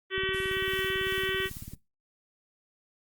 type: harmonic tone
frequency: 381.2 Hz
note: G4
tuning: 48 cents flat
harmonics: 1 / 3 / 4 / 5 / 6 / 7 / 8 / 9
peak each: -31 / -40 / -36 / -34 / -40 / -40 / -36 / -41 dBFS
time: 0.1-1.5 s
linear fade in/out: 50 ms
type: click train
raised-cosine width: 5 ms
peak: -29 dBFS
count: 29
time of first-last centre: 0.18-1.736 s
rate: 18 Hz
type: noise with tremolo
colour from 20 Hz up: blue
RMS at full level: -44 dBFS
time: 0.33-1.75 s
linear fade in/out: 10 ms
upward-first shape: sine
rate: 2.7 Hz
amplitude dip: 55%
effects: noise-tail reverb RT60 0.2 s tail -19 dB re dry + Opus 32 kbps